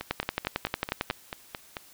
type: two click trains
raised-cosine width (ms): 0.3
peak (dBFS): -10 / -17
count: 12 / 9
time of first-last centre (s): 0.11-1.101 / 0.01-1.768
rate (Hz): 11.1 / 4.55
effects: white hiss -54 dBFS RMS until 1.93 s